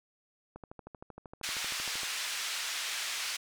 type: click train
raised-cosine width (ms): 1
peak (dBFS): -31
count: 20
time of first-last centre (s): 0.56-2.033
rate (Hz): 12.9
type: band-pass noise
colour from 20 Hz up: pink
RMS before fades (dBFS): -36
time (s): 1.43-3.37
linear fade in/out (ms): 10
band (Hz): 1900 to 7600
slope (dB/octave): 12
effects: none